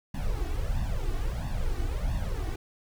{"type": "noise with flanger", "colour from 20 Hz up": "brown", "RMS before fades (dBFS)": -29, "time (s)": [0.14, 2.56], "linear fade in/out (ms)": 5, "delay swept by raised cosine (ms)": [1.1, 2.7], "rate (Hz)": 1.5, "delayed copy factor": 1, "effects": []}